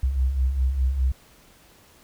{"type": "beating tone pair", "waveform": "sine", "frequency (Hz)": [61.3, 66.2], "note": ["B1", "C2"], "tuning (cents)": [-12, 21], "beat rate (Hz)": 4.9, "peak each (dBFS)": [-28, -20], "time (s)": [0.03, 1.12], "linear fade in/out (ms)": 5, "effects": ["pink hiss -54 dBFS RMS until 2.03 s"]}